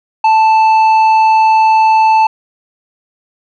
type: tone with tanh clipping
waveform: triangle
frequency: 880 Hz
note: A5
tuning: in tune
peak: -7 dBFS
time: 0.24-2.27 s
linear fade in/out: 5 ms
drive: 11 dB
effects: none